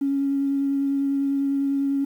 triangle tone with vibrato, 277.2 Hz, C#4, in tune, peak -16 dBFS, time 0.01-2.05 s, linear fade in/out 10 ms, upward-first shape sine, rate 10 Hz, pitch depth 11 cents each way, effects tanh soft clip ceiling -18 dBFS + 9-bit

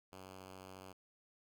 5% pulse tone, 94.2 Hz, F#2, 32 cents sharp, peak -40 dBFS, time 0.12-0.93 s, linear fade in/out 10 ms, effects none

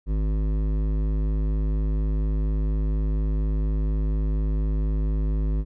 triangle tone with hard clipping, 52.1 Hz, G#1, 6 cents sharp, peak -23 dBFS, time 0.06-5.65 s, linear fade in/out 50 ms, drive 17 dB, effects none

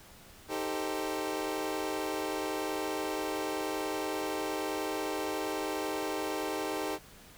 25% pulse chord, A half-diminished seventh, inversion second, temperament equal with one note detuned, 311.1 / 392 / 442.5 / 523.3 Hz, Eb4 / G4 / A4 / C5, 0 / 0 / +10 / 0 cents, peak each -33 / -33 / -35 / -37 dBFS, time 0.48-6.99 s, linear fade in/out 50 ms, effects pink hiss -54 dBFS RMS until 7.37 s

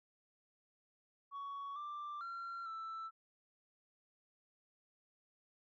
sine tone with pitch steps, 1120 / 1180 / 1370 / 1325 Hz, C#6 / D6 / F6 / E6, +18 / +8 / -34 / +9 cents, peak -40 dBFS, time 1.31-3.11 s, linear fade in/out 50 ms, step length 450 ms, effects tanh soft clip ceiling -41 dBFS

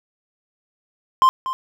triangle tone with echo, 1046.5 Hz, C6, in tune, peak -8 dBFS, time 1.22-1.29 s, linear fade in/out 0 ms, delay 240 ms, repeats 1, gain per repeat -12 dB, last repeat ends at 1.53 s, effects none

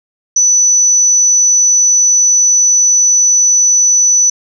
sine tone, 5970 Hz, F#8, 15 cents sharp, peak -6 dBFS, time 0.36-4.3 s, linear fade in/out 5 ms, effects none

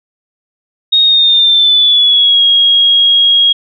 sine tone with pitch glide, 3729 to 3284 Hz, A#7 to G#7, 0 to -20 cents, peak -5 dBFS, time 0.92-3.53 s, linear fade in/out 10 ms, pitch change -220 cents, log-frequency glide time 1.04-2.43 s, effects none

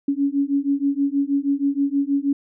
sine beating tone pair, 277.2 / 283.5 Hz, C#4 / C#4, 0 / +39 cents, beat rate 6.3 Hz, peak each -21 dBFS, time 0.08-2.33 s, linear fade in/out 5 ms, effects none

